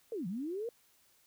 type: linear two-way sweep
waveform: sine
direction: down then up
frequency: 484.8 to 164.81 to 484.8 Hz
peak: -35 dBFS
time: 0.12-0.69 s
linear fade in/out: 2 ms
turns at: 0.27 s
effects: white hiss -68 dBFS RMS until 1.26 s